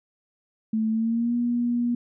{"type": "tone with pitch glide", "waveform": "sine", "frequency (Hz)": [220, 239.9], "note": ["A3", "A#3"], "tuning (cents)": [0, 50], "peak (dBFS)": -21, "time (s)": [0.73, 1.95], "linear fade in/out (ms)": 5, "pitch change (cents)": 150, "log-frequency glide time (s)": [0.9, 1.35], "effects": []}